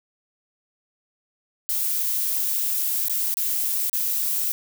violet noise with dropouts, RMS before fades -24 dBFS, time 1.69-4.52 s, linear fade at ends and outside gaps 0 ms, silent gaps 3.083-3.097 / 3.341-3.37 / 3.896-3.93 s, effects none

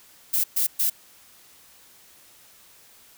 violet noise bursts, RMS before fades -22 dBFS, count 3, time 0.33-0.9 s, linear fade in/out 10 ms, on 110 ms, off 120 ms, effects white hiss -53 dBFS RMS until 3.17 s

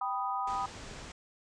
sine chord, G augmented, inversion none, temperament equal, 784 / 987.8 / 1244.5 Hz, G5 / B5 / D#6, 0 / 0 / 0 cents, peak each -35 dBFS, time 0.01-0.66 s, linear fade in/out 5 ms
pink low-pass noise, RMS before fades -46 dBFS, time 0.47-1.12 s, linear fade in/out 5 ms, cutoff 8100 Hz, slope 48 dB/octave
effects none

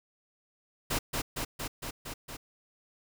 pink noise with echo, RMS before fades -30 dBFS, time 0.9-0.99 s, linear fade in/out 10 ms, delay 230 ms, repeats 6, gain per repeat -2 dB, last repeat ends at 2.37 s, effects none

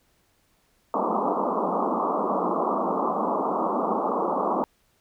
white band-pass noise, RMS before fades -25 dBFS, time 0.94-4.64 s, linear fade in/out 0 ms, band 180 to 1200 Hz, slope 96 dB/octave, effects pink hiss -66 dBFS RMS until 5 s

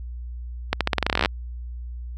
accelerating click train, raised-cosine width 0.3 ms, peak -3 dBFS, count 17, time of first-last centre 0.73-1.259 s, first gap 77 ms, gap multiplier 0.87, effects added 60 Hz sine -31 dBFS peak until 2.17 s

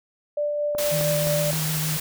sine tone with tremolo, 589 Hz, D5, 5 cents sharp, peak -21 dBFS, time 0.37-1.51 s, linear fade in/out 5 ms, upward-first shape sine, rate 4.4 Hz, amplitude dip 25%
click train, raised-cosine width 1 ms, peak -19 dBFS, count 4, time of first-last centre 0.75-1.531 s, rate 3.84 Hz
white noise, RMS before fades -28 dBFS, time 0.78-2 s, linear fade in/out 5 ms
sine tone with vibrato, 155.56 Hz, D#3, in tune, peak -25 dBFS, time 0.91-1.98 s, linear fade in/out 20 ms, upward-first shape square, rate 6.5 Hz, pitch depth 15 cents each way
effects none

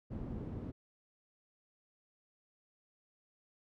white low-pass noise, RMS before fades -42 dBFS, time 0.1-0.72 s, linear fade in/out 20 ms, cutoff 210 Hz, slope 12 dB/octave, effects none

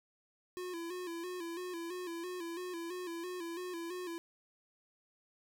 square tone with vibrato, 349.2 Hz, F4, in tune, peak -40 dBFS, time 0.57-4.18 s, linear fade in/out 0 ms, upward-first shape square, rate 3 Hz, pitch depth 66 cents each way, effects none

